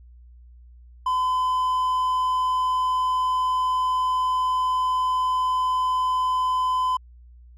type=tone; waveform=triangle; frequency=1016 Hz; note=B5; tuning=49 cents sharp; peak=-18 dBFS; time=1.06-6.97 s; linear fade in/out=5 ms; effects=added 60 Hz sine -45 dBFS peak until 7.57 s